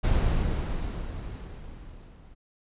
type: noise with level ramp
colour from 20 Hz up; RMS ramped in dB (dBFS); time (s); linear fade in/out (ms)
brown; -21 to -50; 0.03-2.35; 20
effects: resampled to 8000 Hz